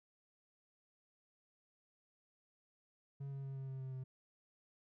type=tone with pitch steps; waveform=triangle; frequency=138.59 / 137.16 / 135.74 / 134.33 / 132.94 / 131.57 / 130.21 Hz; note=C#3 / C#3 / C#3 / C3 / C3 / C3 / C3; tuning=0 / -18 / -36 / +46 / +28 / +10 / -8 cents; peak=-40 dBFS; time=3.2-4.04 s; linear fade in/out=10 ms; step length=120 ms; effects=none